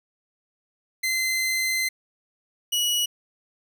sawtooth tone pair in turn, 2065 / 2920 Hz, C7 / F#7, -23 / -24 cents, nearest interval tritone, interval 599 cents, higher second, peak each -19 / -18 dBFS, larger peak second, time 1.03-1.89 / 2.72-3.06 s, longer first, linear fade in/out 10 ms, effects none

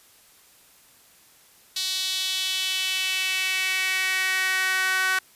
sawtooth tone with high-pass filter sweep, 376 Hz, F#4, 28 cents sharp, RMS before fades -25 dBFS, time 1.76-5.19 s, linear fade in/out 5 ms, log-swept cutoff 4000 to 1500 Hz, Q 3.1, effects white hiss -55 dBFS RMS until 5.35 s + resampled to 32000 Hz

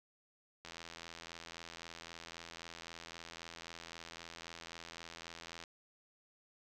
click train, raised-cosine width 0.2 ms, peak -30 dBFS, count 419, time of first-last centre 0.65-5.638 s, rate 83.8 Hz, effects none

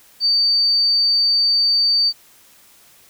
sine tone, 4600 Hz, D8, 37 cents flat, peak -13 dBFS, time 0.2-2.13 s, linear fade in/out 50 ms, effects white hiss -50 dBFS RMS until 3.09 s

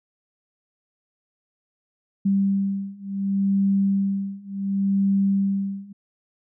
sine beating tone pair, 196.2 / 196.89 Hz, G3 / G3, +2 / +8 cents, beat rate 0.69 Hz, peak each -23 / -22 dBFS, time 2.25-5.93 s, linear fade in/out 10 ms, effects none

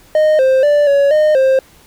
triangle tone with pitch steps, 617 / 525 / 586 / 562 / 612 / 529 Hz, D#5 / C5 / D5 / C#5 / D#5 / C5, -15 / +6 / -4 / +24 / -29 / +19 cents, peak -6 dBFS, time 0.15-1.59 s, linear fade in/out 2 ms, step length 240 ms, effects pink hiss -46 dBFS RMS until 1.86 s

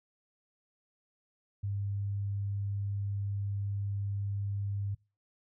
sine tone, 100.3 Hz, G2, 40 cents sharp, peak -31 dBFS, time 1.63-4.95 s, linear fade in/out 10 ms, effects noise-tail reverb RT60 0.3 s tail -24 dB re dry

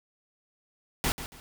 pink noise with echo, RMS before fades -27 dBFS, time 1.04-1.12 s, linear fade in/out 0 ms, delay 140 ms, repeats 2, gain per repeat -11 dB, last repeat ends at 1.4 s, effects none

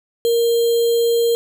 sine tone with sample-and-hold, 466.2 Hz, A#4, in tune, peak -13 dBFS, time 0.25-1.35 s, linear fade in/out 0 ms, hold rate 3675 Hz, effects none

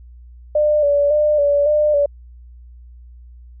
sine tone with vibrato, 587.3 Hz, D5, in tune, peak -12 dBFS, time 0.55-2.06 s, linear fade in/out 5 ms, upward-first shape square, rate 1.8 Hz, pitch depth 38 cents each way, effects added 60 Hz sine -38 dBFS peak until 3.6 s

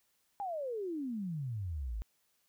sine exponential sweep, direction down, 830.6 to 49 Hz, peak -35 dBFS, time 0.4-2.02 s, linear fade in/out 0 ms, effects white hiss -75 dBFS RMS until 2.48 s

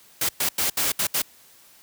white noise bursts at uneven times, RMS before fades -23 dBFS, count 6, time 0.21-0.29 / 0.4-0.49 / 0.58-0.7 / 0.77-0.92 / 0.99-1.07 / 1.14-1.22 s, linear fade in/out 5 ms, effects white hiss -53 dBFS RMS until 1.82 s + high-pass 60 Hz 12 dB/octave

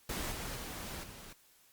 pink noise with level steps, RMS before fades -38 / -41 / -43 / -50 dBFS, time 0.09-1.33 s, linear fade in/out 5 ms, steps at 0.31 / 0.55 / 1.03 s, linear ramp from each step 10 ms, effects white hiss -65 dBFS RMS until 1.72 s + Opus 48 kbps

